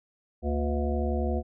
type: harmonic tone with a mistuned harmonic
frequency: 71.5 Hz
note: D2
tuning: 46 cents flat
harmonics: 1 / 3 / 5 / 7 / 9 / 10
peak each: -27 / -32 / -34 / -35 / -37 / -37 dBFS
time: 0.42-1.43 s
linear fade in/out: 50 ms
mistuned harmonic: 3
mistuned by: +110 cents
effects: none